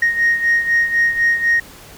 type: beating tone pair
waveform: sine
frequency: 1864.7 / 1868.7 Hz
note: A#6 / A#6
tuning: 0 / +4 cents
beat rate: 4 Hz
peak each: -13 / -18 dBFS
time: 0.02-1.6 s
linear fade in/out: 5 ms
effects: tanh soft clip ceiling -8 dBFS + pink hiss -40 dBFS RMS until 1.97 s